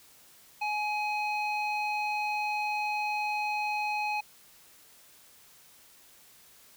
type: tone with low-pass filter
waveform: square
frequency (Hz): 840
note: G#5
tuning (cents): +19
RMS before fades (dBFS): -31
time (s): 0.61-4.21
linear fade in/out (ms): 10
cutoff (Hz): 3100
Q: 3.6
effects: white hiss -57 dBFS RMS until 6.76 s